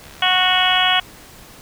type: click train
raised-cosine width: 0.2 ms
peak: -24 dBFS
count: 53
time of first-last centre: 0.04-0.771 s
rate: 71.1 Hz
type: harmonic tone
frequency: 368.2 Hz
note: F#4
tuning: 8 cents flat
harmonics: 2 / 3 / 4 / 5 / 6 / 7 / 8 / 9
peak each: -20 / -23 / -22 / -24 / -24 / -25 / -19 / -20 dBFS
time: 0.22-1 s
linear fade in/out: 5 ms
effects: pink hiss -42 dBFS RMS until 1.61 s